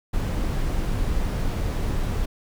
brown noise, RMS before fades -24 dBFS, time 0.13-2.26 s, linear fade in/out 10 ms, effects none

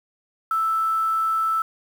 sine tone with quantisation, 1318.5 Hz, E6, in tune, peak -19 dBFS, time 0.51-1.62 s, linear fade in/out 2 ms, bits 7, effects none

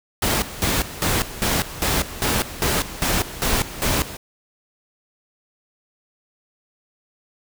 pink noise with tremolo, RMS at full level -20 dBFS, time 0.22-4.17 s, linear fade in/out 5 ms, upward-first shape square, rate 2.5 Hz, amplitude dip 80%, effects none

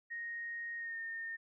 sine tone with pitch glide, 1866 to 1826.5 Hz, A#6 to A#6, +1 to -36 cents, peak -39 dBFS, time 0.1-1.37 s, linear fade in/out 20 ms, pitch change -37 cents, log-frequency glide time 0.77-0.98 s, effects none

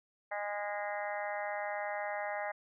harmonic tone with a mistuned harmonic, 205.3 Hz, G#3, 20 cents flat, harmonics 3 / 4 / 5 / 6 / 7 / 8 / 9 / 10, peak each -39 / -39 / -49 / -48 / -49 / -46 / -44 / -46 dBFS, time 0.31-2.52 s, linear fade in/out 10 ms, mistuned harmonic 9, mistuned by +20 cents, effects none

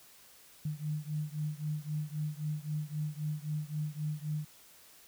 sine beating tone pair, 150 / 153.8 Hz, D3 / D#3, +37 / -20 cents, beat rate 3.8 Hz, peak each -36 / -37 dBFS, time 0.65-4.45 s, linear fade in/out 5 ms, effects white hiss -58 dBFS RMS until 5.07 s

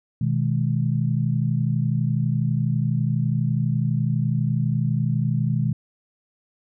sine chord, G# minor, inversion first, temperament equal, 123.47 / 155.56 / 207.7 Hz, B2 / D#3 / G#3, 0 / 0 / 0 cents, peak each -22 / -23 / -27 dBFS, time 0.21-5.73 s, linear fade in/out 5 ms, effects none

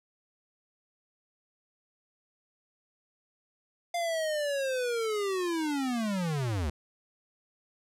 square linear sweep, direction down, 699 to 67.9 Hz, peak -29 dBFS, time 3.94-6.7 s, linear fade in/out 5 ms, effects low-pass 11000 Hz 12 dB/octave

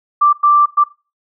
sine tone bursts at uneven times, 1174.7 Hz, D6, in tune, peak -7 dBFS, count 3, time 0.21-0.33 / 0.43-0.66 / 0.77-0.84 s, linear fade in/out 10 ms, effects noise-tail reverb RT60 0.3 s tail -20 dB re dry

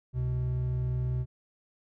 triangle tone pair together, 66.5 / 125.54 Hz, C2 / B2, +29 / +29 cents, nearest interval major seventh, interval 1100 cents, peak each -32 / -26 dBFS, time 0.13-1.26 s, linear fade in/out 50 ms, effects none

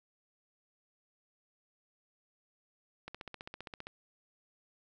click train, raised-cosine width 0.3 ms, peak -27 dBFS, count 13, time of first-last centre 3.08-3.869 s, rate 15.2 Hz, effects none

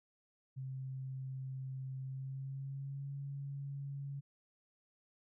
sine tone with pitch glide, 132.1 to 139.63 Hz, C3 to C#3, +17 to +13 cents, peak -40 dBFS, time 0.56-4.21 s, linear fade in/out 20 ms, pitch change +96 cents, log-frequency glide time 2.02-3.12 s, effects none

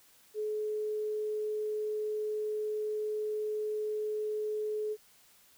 sine tone, 426.5 Hz, G#4, 46 cents sharp, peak -31 dBFS, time 0.34-4.97 s, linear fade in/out 50 ms, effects white hiss -62 dBFS RMS until 5.57 s

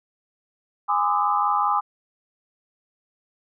sine tone cluster, 825 / 1020 / 1197 / 1282 Hz, G#5 / C6 / D6 / E6, -12 / -44 / +33 / -49 cents, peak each -23 / -25 / -23 / -27 dBFS, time 0.88-1.81 s, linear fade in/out 20 ms, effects none

